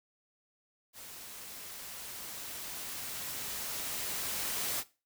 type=noise with level ramp; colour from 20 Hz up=white; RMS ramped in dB=-48 to -34 dBFS; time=0.93-4.84 s; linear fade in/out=50 ms; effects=noise-tail reverb RT60 0.3 s tail -18 dB re dry